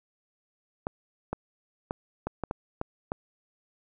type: clicks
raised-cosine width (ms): 1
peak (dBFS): -16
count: 8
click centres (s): 0.869 / 1.33 / 1.909 / 2.27 / 2.437 / 2.511 / 2.814 / 3.119
effects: none